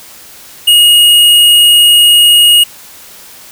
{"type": "tone", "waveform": "square", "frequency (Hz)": 2874, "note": "F7", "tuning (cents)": 49, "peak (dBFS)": -3, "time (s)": [0.67, 2.64], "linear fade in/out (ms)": 10, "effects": ["white hiss -34 dBFS RMS until 3.51 s"]}